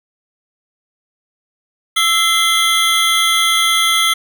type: tone cluster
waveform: square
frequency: 1319 / 2064 / 3177 / 3421 Hz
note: E6 / C7 / G7 / A7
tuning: +1 / -24 / +23 / -49 cents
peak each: -18 dBFS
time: 1.96-4.14 s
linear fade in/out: 10 ms
effects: none